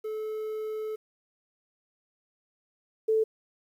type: tone pair in turn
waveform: triangle / sine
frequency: 433 / 439.8 Hz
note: A4 / A4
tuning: -28 / -1 cents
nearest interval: unison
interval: 27 cents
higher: second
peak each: -29 / -21 dBFS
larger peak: second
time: 0.04-0.96 / 3.08-3.24 s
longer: first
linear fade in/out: 10 ms
effects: 10-bit